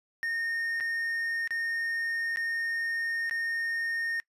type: tone with dropouts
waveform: triangle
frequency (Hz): 1838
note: A#6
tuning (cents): -25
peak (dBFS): -27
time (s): 0.23-4.2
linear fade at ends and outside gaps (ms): 0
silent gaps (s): 0.801-0.807 / 1.475-1.507 / 2.36-2.371 / 3.296-3.31
effects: noise-tail reverb RT60 0.1 s tail -22 dB re dry + resampled to 32000 Hz